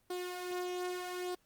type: tone with flanger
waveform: sawtooth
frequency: 360.4 Hz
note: F#4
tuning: 45 cents flat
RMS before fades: -39 dBFS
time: 0.1-1.35 s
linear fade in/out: 5 ms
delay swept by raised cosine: 0.22 to 3.12 ms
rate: 0.81 Hz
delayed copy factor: +0.5
effects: pink hiss -72 dBFS RMS until 1.45 s + Opus 24 kbps